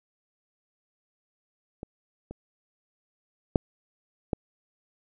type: clicks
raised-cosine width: 2 ms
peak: -23 / -25 / -6 / -12 dBFS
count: 4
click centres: 1.831 / 2.31 / 3.558 / 4.332 s
effects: none